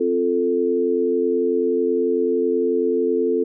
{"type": "chord", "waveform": "sine", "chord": "F major", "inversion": "second", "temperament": "equal", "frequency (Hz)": [261.6, 349.2, 440], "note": ["C4", "F4", "A4"], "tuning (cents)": [0, 0, 0], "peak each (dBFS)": [-24, -22, -19], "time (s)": [0, 3.44], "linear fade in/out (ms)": 10, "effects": []}